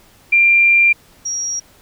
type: tone pair in turn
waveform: sine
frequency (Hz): 2380 / 5671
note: D7 / F8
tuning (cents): +22 / +26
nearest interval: octave + minor third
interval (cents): 1504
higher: second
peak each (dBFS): -8 / -19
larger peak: first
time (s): 0.32-0.93 / 1.25-1.6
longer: first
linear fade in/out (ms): 10
effects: pink hiss -49 dBFS RMS until 1.81 s